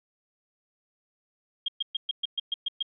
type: tone bursts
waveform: sine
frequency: 3234 Hz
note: G#7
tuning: 47 cents flat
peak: -25 dBFS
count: 9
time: 1.66-2.827 s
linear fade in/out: 5 ms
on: 23 ms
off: 120 ms
effects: none